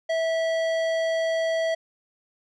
sine tone with tanh clipping, 653 Hz, E5, 17 cents flat, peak -24 dBFS, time 0.09-1.75 s, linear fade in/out 10 ms, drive 15 dB, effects none

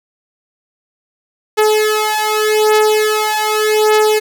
sawtooth beating tone pair, 428.2 / 429.04 Hz, A4 / A4, -47 / -44 cents, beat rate 0.84 Hz, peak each -10 dBFS, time 1.57-4.2 s, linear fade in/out 20 ms, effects none

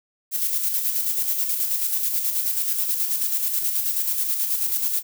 violet noise with tremolo, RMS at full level -22 dBFS, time 0.31-5.03 s, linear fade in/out 50 ms, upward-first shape square, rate 9.3 Hz, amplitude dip 40%, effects none

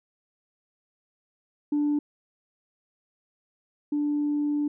sine tone pair in turn, 293.7 / 293.7 Hz, D4 / D4, 0 / 0 cents, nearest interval unison, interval 0 cents, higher neither, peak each -20 / -22 dBFS, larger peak first, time 1.72-1.99 / 3.92-4.68 s, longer second, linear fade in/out 5 ms, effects tanh soft clip ceiling -19 dBFS

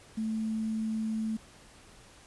sine tone with quantisation, 220 Hz, A3, in tune, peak -29 dBFS, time 0.17-1.37 s, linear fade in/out 10 ms, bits 9, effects pink hiss -55 dBFS RMS until 2.26 s + resampled to 24000 Hz

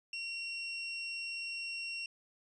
30% pulse tone, 2739 Hz, F7, 34 cents flat, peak -35 dBFS, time 0.13-2.06 s, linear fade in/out 2 ms, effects resampled to 22050 Hz

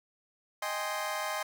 25% pulse chord, Ab major seventh, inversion second, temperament equal, 622.3 / 784 / 830.6 / 1046.5 Hz, Eb5 / G5 / Ab5 / C6, 0 / 0 / 0 / 0 cents, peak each -33 / -37 / -35 / -33 dBFS, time 0.62-1.43 s, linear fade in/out 5 ms, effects none

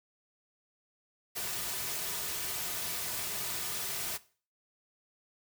white noise with comb filter, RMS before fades -36 dBFS, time 1.35-4.18 s, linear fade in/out 20 ms, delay 3.7 ms, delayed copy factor -0.5, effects noise-tail reverb RT60 0.4 s tail -18 dB re dry

